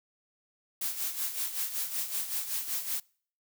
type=noise with tremolo; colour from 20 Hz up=blue; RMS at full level=-31 dBFS; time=0.81-3 s; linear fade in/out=5 ms; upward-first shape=sine; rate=5.3 Hz; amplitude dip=65%; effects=noise-tail reverb RT60 0.5 s tail -26 dB re dry